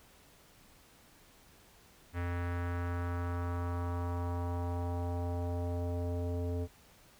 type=tone with low-pass filter sweep; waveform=square; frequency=87.31 Hz; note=F2; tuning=in tune; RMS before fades=-35 dBFS; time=2.13-6.68 s; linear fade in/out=50 ms; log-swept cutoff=1900 to 500 Hz; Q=2.3; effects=pink hiss -61 dBFS RMS until 7.19 s